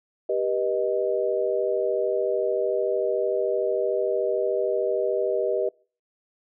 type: chord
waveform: sine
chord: G augmented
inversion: none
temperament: equal with one note detuned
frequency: 392 / 485.4 / 622.3 Hz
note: G4 / B4 / D#5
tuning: 0 / -30 / 0 cents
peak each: -26 dBFS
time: 0.29-5.69 s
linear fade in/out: 5 ms
effects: noise-tail reverb RT60 0.4 s tail -25 dB re dry